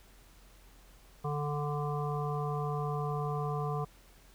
harmonic tone, 146.83 Hz, D3, in tune, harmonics 1 / 3 / 5 / 7 / 8, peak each -33 / -38 / -40 / -41 / -42 dBFS, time 1.24-3.85 s, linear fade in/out 10 ms, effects added 44 Hz sine -57 dBFS peak until 4.34 s + pink hiss -61 dBFS RMS until 4.34 s

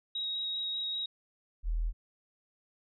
sine tone with vibrato, 3800 Hz, A#7, 33 cents sharp, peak -32 dBFS, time 0.15-1.06 s, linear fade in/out 5 ms, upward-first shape square, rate 5.1 Hz, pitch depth 8 cents each way
sine tone, 40.59 Hz, E1, 26 cents flat, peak -28 dBFS, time 1.63-1.93 s, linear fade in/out 50 ms
effects none

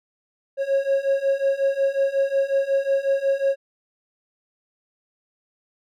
triangle beating tone pair, 544 / 549.5 Hz, C#5 / C#5, -33 / -15 cents, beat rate 5.5 Hz, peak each -21 / -19 dBFS, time 0.57-3.56 s, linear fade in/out 50 ms, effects none

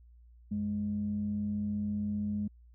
sine tone pair together, 92.52 / 207.7 Hz, F#2 / G#3, 0 / 0 cents, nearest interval octave + major second, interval 1400 cents, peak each -39 / -30 dBFS, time 0.51-2.48 s, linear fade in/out 10 ms, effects tanh soft clip ceiling -24 dBFS + added 59 Hz sine -54 dBFS peak until 2.74 s

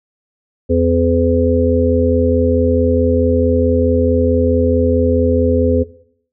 harmonic tone, 84.6 Hz, E2, 45 cents sharp, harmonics 1 / 3 / 5 / 6, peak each -16 / -16 / -16 / -16 dBFS, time 0.69-5.84 s, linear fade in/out 20 ms, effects noise-tail reverb RT60 0.6 s tail -17 dB re dry

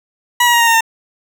20% pulse tone with pitch steps, 969 / 956.2 / 943.6 / 931.1 / 918.9 / 906.7 Hz, B5 / A#5 / A#5 / A#5 / A#5 / A#5, -33 / +44 / +21 / -2 / -25 / -48 cents, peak -4 dBFS, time 0.4-0.808 s, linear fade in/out 5 ms, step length 68 ms, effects none

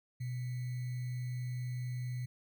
sine tone with sample-and-hold, 124.5 Hz, B2, 14 cents sharp, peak -35 dBFS, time 0.2-2.26 s, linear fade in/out 10 ms, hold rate 2100 Hz, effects none

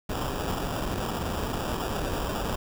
pink noise with sample-and-hold, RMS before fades -30 dBFS, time 0.09-2.56 s, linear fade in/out 10 ms, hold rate 2100 Hz, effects none

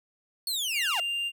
sawtooth linear sweep, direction down, 4423 to 647 Hz, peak -25 dBFS, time 0.47-1 s, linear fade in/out 2 ms
triangle tone, 2794 Hz, F7, in tune, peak -26 dBFS, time 0.72-1.32 s, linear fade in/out 50 ms
effects none

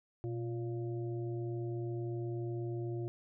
harmonic tone with a mistuned harmonic, 116.4 Hz, A#2, 2 cents flat, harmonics 1 / 3 / 5 / 6, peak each -37 / -39 / -54 / -53 dBFS, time 0.24-3.08 s, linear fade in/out 0 ms, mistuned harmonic 1, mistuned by +67 cents, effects none

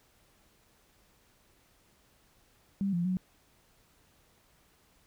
sine tone with pitch steps, 196.9 / 173.1 / 184.4 Hz, G3 / F3 / F#3, +8 / -15 / -6 cents, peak -27 dBFS, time 2.81-3.17 s, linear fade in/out 0 ms, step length 120 ms, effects pink hiss -66 dBFS RMS until 5.06 s

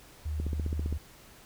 sine tone with vibrato, 75.7 Hz, D#2, 47 cents flat, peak -30 dBFS, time 0.25-0.98 s, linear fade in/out 10 ms, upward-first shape sine, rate 2.8 Hz, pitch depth 19 cents each way
click train, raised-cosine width 3 ms, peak -23 dBFS, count 9, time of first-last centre 0.4-0.926 s, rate 15.2 Hz
effects pink hiss -54 dBFS RMS until 1.45 s

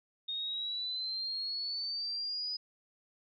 sine exponential sweep, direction up, 3692 to 4990 Hz, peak -34 dBFS, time 0.28-2.57 s, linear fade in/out 10 ms, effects none

